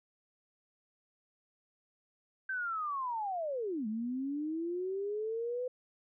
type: linear two-way sweep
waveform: sine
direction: down then up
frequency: 1568 to 210 to 507 Hz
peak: -33 dBFS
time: 2.49-5.68 s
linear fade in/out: 5 ms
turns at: 3.87 s
effects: none